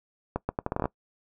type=accelerating click train; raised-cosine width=1 ms; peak=-13 dBFS; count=10; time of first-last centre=0.36-0.856 s; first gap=130 ms; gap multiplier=0.76; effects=noise-tail reverb RT60 0.1 s tail -21 dB re dry